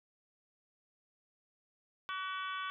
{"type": "harmonic tone with a mistuned harmonic", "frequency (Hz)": 380, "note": "F#4", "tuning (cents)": 46, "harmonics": [3, 4, 5, 6, 7, 8, 9], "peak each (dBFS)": [-39, -42, -52, -49, -52, -50, -48], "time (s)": [2.09, 2.7], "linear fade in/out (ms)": 0, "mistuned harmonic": 4, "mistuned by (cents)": -30, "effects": []}